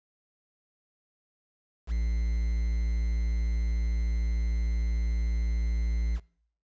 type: tone with quantisation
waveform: triangle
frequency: 56.7 Hz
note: A#1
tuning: 47 cents flat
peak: -23 dBFS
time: 1.87-6.2 s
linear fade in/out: 50 ms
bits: 8
effects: noise-tail reverb RT60 0.6 s tail -23 dB re dry + resampled to 16000 Hz